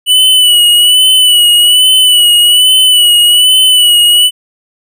square tone with vibrato, 2960 Hz, F#7, in tune, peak -4 dBFS, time 0.06-4.31 s, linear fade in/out 50 ms, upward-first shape sine, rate 1.2 Hz, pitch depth 46 cents each way, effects none

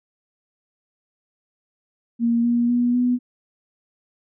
sine tone with pitch steps, 233.9 / 238.1 / 242.4 / 246.8 Hz, A#3 / A#3 / B3 / B3, +6 / +37 / -32 / -1 cents, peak -16 dBFS, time 2.19-3.19 s, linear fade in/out 50 ms, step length 250 ms, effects none

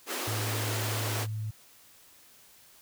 pink high-pass noise, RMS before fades -34 dBFS, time 0.06-1.27 s, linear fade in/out 50 ms, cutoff 250 Hz, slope 48 dB/octave
sine tone, 108.1 Hz, A2, 30 cents flat, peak -31 dBFS, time 0.27-1.51 s, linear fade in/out 10 ms
effects white hiss -57 dBFS RMS until 2.81 s

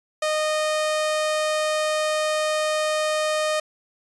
sawtooth tone, 616 Hz, D#5, 17 cents flat, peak -17 dBFS, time 0.22-3.6 s, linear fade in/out 5 ms, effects resampled to 24000 Hz

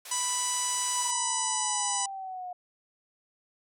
white band-pass noise, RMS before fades -44 dBFS, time 0.05-1.11 s, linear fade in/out 5 ms, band 510 to 12000 Hz, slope 24 dB/octave
harmonic tone, 987.8 Hz, B5, in tune, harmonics 1 / 2 / 3 / 4 / 5 / 6 / 7 / 8 / 9, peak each -34 / -43 / -39 / -42 / -41 / -34 / -37 / -34 / -34 dBFS, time 0.11-2.06 s, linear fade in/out 5 ms
sine exponential sweep, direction down, 987.8 to 717 Hz, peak -35 dBFS, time 0.95-2.53 s, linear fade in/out 5 ms
effects none

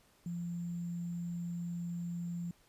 sine tone with sample-and-hold, 172.2 Hz, F3, 24 cents flat, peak -36 dBFS, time 0.26-2.51 s, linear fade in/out 2 ms, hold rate 7350 Hz, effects pink hiss -67 dBFS RMS until 2.68 s + resampled to 32000 Hz

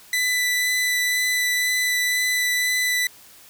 sawtooth tone with vibrato, 1991 Hz, B6, 14 cents sharp, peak -16 dBFS, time 0.13-3.07 s, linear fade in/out 2 ms, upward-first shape sine, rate 2 Hz, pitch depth 9 cents each way, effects white hiss -48 dBFS RMS until 3.49 s

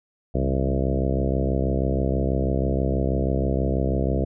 harmonic tone with a mistuned harmonic, 66.2 Hz, C2, 21 cents sharp, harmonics 1 / 2 / 3 / 4 / 5 / 6 / 7 / 8 / 9 / 10, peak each -24 / -27 / -29 / -30 / -31 / -32 / -32 / -33 / -34 / -34 dBFS, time 0.34-4.25 s, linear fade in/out 10 ms, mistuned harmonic 2, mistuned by +52 cents, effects none

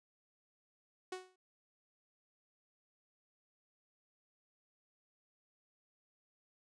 sawtooth tone with exponential decay, 370 Hz, F#4, in tune, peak -34 dBFS, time 1.12-1.36 s, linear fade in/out 5 ms, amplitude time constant 52 ms, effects resampled to 22050 Hz

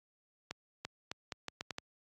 accelerating click train, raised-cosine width 0.2 ms, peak -21 dBFS, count 8, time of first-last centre 0.51-1.784 s, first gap 340 ms, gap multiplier 0.78, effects high-pass 80 Hz 12 dB/octave + AAC 64 kbps

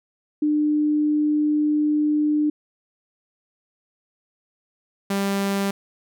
sine / sawtooth tone pair in turn, 300 / 197.82 Hz, D4 / G3, +37 / +16 cents, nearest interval perfect fifth, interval 721 cents, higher first, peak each -17 dBFS, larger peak neither, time 0.42-2.5 / 5.1-5.71 s, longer first, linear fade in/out 5 ms, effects none

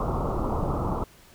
pink low-pass noise, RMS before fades -27 dBFS, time 0-1.04 s, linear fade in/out 2 ms, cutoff 1300 Hz, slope 96 dB/octave, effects pink hiss -54 dBFS RMS until 1.34 s

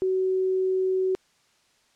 sine tone, 375.5 Hz, F#4, 26 cents sharp, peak -21 dBFS, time 0.02-1.15 s, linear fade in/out 0 ms, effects white hiss -64 dBFS RMS until 1.95 s + low-pass 7000 Hz 12 dB/octave

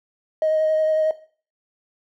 triangle tone with vibrato, 626 Hz, D#5, 10 cents sharp, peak -13 dBFS, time 0.42-1.11 s, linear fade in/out 2 ms, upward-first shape sine, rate 11 Hz, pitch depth 13 cents each way, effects noise-tail reverb RT60 0.4 s tail -18 dB re dry + tanh soft clip ceiling -14 dBFS

